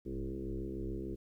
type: tone with frequency modulation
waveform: sine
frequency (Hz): 198.9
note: G3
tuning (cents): +25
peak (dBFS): -36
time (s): 0.05-1.16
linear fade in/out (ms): 20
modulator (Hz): 66.8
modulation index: 3.2
effects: 12-bit